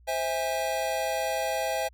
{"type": "chord", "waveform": "square", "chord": "C augmented", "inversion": "none", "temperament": "just", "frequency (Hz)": [523.3, 654.1, 817.6], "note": ["C5", "E5", "G#5"], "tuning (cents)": [0, -14, -27], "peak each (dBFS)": [-33, -31, -32], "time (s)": [0.07, 1.89], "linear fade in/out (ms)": 20, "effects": ["added 60 Hz sine -53 dBFS peak until 1.93 s"]}